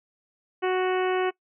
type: harmonic tone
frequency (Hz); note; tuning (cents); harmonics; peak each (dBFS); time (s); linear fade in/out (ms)
370; F#4; 0; 1 / 2 / 3 / 4 / 5 / 6 / 7 / 8; -23 / -29 / -33 / -35 / -37 / -39 / -40 / -41; 0.62-1.31; 20
effects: noise-tail reverb RT60 0.1 s tail -22 dB re dry